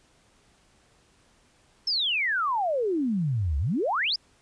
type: exponential two-way sweep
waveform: sine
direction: down then up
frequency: 5400 to 66.4 to 5400 Hz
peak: -23 dBFS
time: 1.87-4.16 s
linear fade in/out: 5 ms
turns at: 3.58 s
effects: pink hiss -62 dBFS RMS until 4.41 s + resampled to 22050 Hz